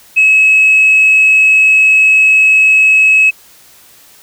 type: tone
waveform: sine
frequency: 2574 Hz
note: E7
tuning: 42 cents flat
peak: -3 dBFS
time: 0.16-3.31 s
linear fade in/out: 20 ms
effects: tanh soft clip ceiling -1 dBFS + white hiss -42 dBFS RMS until 4.22 s